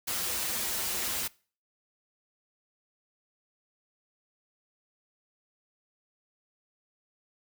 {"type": "noise with comb filter", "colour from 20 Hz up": "white", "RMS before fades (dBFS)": -32, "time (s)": [0.07, 1.28], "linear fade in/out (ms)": 10, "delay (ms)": 7, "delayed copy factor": -0.75, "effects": ["noise-tail reverb RT60 0.4 s tail -23 dB re dry"]}